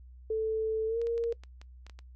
sine tone with pitch glide, 440 to 465.1 Hz, A4 to A#4, 0 to -4 cents, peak -27 dBFS, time 0.3-1.33 s, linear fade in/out 5 ms, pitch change +96 cents, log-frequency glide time 0.87-0.99 s
clicks, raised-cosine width 0.2 ms, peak -33 dBFS, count 10, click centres 1.016 / 1.07 / 1.179 / 1.239 / 1.324 / 1.436 / 1.615 / 1.866 / 1.897 / 1.99 s
effects noise-tail reverb RT60 0.1 s tail -21 dB re dry + added 62 Hz sine -48 dBFS peak until 2.15 s

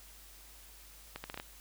accelerating click train, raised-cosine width 0.3 ms, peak -24 dBFS, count 6, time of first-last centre 1.16-1.399 s, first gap 80 ms, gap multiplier 0.74, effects added 50 Hz sine -57 dBFS peak until 1.6 s + white hiss -56 dBFS RMS until 1.6 s

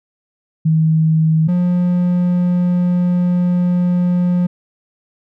sine / triangle tone pair in turn, 159 / 177.75 Hz, D#3 / F3, +38 / +31 cents, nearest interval major second, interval 193 cents, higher second, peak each -10 dBFS, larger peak neither, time 0.65-1.48 / 1.48-4.47 s, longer second, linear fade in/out 10 ms, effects none

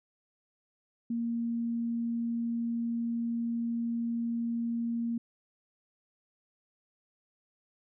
sine tone, 233.2 Hz, A#3, 1 cent sharp, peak -29 dBFS, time 1.1-5.18 s, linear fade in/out 5 ms, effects none

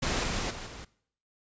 pink noise with level steps, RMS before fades -29 / -31 / -40 / -44 dBFS, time 0.02-0.85 s, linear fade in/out 10 ms, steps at 0.23 / 0.5 / 0.66 s, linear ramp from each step 10 ms, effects noise-tail reverb RT60 0.6 s tail -20 dB re dry + resampled to 16000 Hz

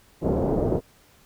white low-pass noise, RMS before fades -23 dBFS, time 0.21-0.81 s, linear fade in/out 50 ms, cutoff 560 Hz, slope 24 dB/octave, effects pink hiss -57 dBFS RMS until 1.25 s

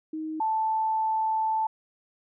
sine tone pair in turn, 313.8 / 879.4 Hz, D#4 / A5, +15 / -1 cents, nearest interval octave + tritone, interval 1784 cents, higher second, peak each -30 / -23 dBFS, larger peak second, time 0.13-0.4 / 0.4-1.67 s, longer second, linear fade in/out 5 ms, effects none

